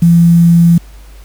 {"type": "tone with quantisation", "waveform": "sine", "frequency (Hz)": 169.8, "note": "F3", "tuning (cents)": -48, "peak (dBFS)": -3, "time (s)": [0.02, 0.78], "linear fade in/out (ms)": 5, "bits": 5, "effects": ["added 50 Hz sine -32 dBFS peak until 1.24 s", "pink hiss -44 dBFS RMS until 1.24 s"]}